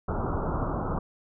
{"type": "low-pass noise", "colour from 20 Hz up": "pink", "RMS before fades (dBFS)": -29, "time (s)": [0.08, 0.99], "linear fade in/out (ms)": 5, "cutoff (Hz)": 1400, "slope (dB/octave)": 96, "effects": []}